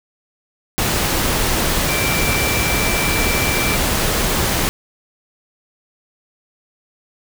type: tone in noise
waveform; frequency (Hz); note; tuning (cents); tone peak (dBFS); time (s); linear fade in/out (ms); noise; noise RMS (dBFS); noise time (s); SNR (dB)
sine; 2341; D7; -6; -22; 1.89-3.76; 0; pink; -18; 0.78-4.69; -7
effects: none